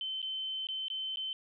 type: tone with dropouts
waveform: sine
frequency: 3075 Hz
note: G7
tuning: 34 cents flat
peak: -34 dBFS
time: 0.01-1.33 s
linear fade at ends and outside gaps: 1 ms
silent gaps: 0.218-0.227 / 0.67-0.687 / 0.883-0.901 / 1.159-1.171 s
effects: none